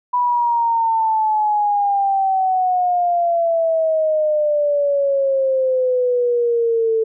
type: exponential sweep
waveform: sine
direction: down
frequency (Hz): 987.8 to 443.2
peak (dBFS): -14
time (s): 0.13-7.04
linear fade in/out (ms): 10
effects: none